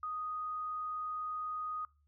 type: tone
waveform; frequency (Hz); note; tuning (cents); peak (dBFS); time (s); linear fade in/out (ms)
sine; 1244; D#6; -1; -36; 0.03-1.85; 2
effects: noise-tail reverb RT60 0.3 s tail -24 dB re dry + added 73 Hz sine -68 dBFS peak until 2.07 s